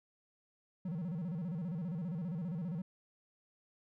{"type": "tone with vibrato", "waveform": "triangle", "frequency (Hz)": 170, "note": "F3", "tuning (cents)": -46, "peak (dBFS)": -34, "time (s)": [0.85, 2.82], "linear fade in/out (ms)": 5, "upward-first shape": "square", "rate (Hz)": 15, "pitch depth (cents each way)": 160, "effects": []}